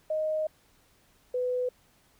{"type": "tone pair in turn", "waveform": "sine", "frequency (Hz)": [622.3, 499.3], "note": ["D#5", "B4"], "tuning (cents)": [0, 19], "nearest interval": "major third", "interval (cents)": 381, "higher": "first", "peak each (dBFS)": -26, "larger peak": "neither", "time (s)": [[0.1, 0.47], [1.34, 1.69]], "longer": "first", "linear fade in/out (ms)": 5, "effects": ["pink hiss -64 dBFS RMS until 2.19 s"]}